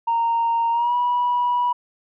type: tone with pitch glide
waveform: sine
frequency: 926 to 974.8 Hz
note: A#5 to B5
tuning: -12 to -23 cents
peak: -16 dBFS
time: 0.07-1.73 s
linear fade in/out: 10 ms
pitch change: +89 cents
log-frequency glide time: 0.71-0.95 s
effects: tanh soft clip ceiling -14 dBFS